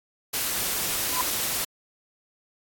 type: noise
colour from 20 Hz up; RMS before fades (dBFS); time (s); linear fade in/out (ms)
white; -27; 0.33-1.65; 10
type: tone with exponential growth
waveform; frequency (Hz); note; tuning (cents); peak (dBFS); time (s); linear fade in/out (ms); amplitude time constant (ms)
sine; 1008; B5; +35; -20; 1.05-1.21; 0; 34
effects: AAC 64 kbps